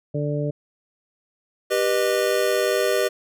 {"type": "harmonic tone", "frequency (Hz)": 146.83, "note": "D3", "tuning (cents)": 0, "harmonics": [1, 2, 3, 4], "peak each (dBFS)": [-24, -30, -29, -29], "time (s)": [0.14, 0.51], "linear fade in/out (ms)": 10}
{"type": "chord", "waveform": "square", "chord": "G augmented", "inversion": "none", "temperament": "just", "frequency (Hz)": [392, 490, 612.5], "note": ["G4", "B4", "D#5"], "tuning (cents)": [0, -14, -27], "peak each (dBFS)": -24, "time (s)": [1.7, 3.09], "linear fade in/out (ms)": 20}
{"effects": []}